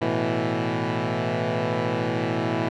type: chord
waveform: 10% pulse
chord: A suspended second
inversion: none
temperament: equal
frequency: 110 / 123.47 / 164.81 Hz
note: A2 / B2 / E3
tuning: 0 / 0 / 0 cents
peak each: -19 dBFS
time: 0.01-2.69 s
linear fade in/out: 10 ms
effects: low-pass 3000 Hz 12 dB/octave